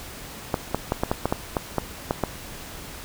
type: clicks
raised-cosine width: 1 ms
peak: -7 dBFS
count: 11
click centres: 0.542 / 0.746 / 0.921 / 1.035 / 1.115 / 1.256 / 1.325 / 1.568 / 1.783 / 2.109 / 2.237 s
effects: pink hiss -39 dBFS RMS until 3.04 s